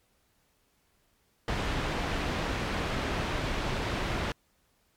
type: low-pass noise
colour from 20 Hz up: pink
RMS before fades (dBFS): -31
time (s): 1.48-4.32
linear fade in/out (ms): 2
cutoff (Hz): 3300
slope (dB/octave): 12
effects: pink hiss -70 dBFS RMS until 4.96 s + MP3 96 kbps